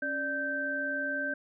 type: tone cluster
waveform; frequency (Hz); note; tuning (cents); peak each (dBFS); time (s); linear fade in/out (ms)
sine; 276.2 / 589 / 1556; C#4 / D5 / G6; -6 / +5 / -13; -38 / -37 / -31; 0.02-1.34; 5
effects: none